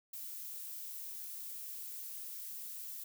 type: noise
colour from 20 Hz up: violet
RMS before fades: -45 dBFS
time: 0.13-3.04 s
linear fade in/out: 5 ms
effects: none